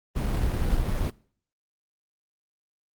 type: noise with sample-and-hold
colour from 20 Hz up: brown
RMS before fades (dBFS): -25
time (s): 0.15-1.11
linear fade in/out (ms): 20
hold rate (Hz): 4410
effects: noise-tail reverb RT60 0.5 s tail -22 dB re dry + Opus 24 kbps